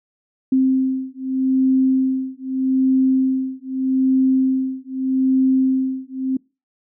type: beating tone pair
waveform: sine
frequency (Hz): 262 / 262.81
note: C4 / C4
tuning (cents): +2 / +8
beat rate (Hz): 0.81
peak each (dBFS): -18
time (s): 0.52-6.37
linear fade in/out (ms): 5
effects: noise-tail reverb RT60 0.3 s tail -26 dB re dry